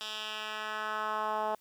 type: tone with band-pass filter sweep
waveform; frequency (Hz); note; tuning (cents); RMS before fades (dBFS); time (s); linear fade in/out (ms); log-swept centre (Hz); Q
10% pulse; 214.9; A3; -41; -35; 0.01-1.55; 0; 3800 to 760; 1.9
effects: white hiss -66 dBFS RMS until 1.6 s